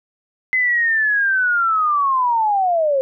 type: linear sweep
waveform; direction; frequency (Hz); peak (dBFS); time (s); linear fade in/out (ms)
sine; down; 2048 to 520; -14; 0.53-3.01; 0
effects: none